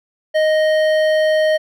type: tone with hard clipping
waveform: triangle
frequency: 622.3 Hz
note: D#5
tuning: in tune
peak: -14 dBFS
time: 0.34-1.58 s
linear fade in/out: 20 ms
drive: 15 dB
effects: none